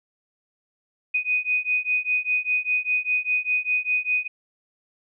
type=beating tone pair; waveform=sine; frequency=2489 / 2494 Hz; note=D#7 / D#7; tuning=0 / +3 cents; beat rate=5 Hz; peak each=-24 dBFS; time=1.14-4.28 s; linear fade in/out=10 ms; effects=none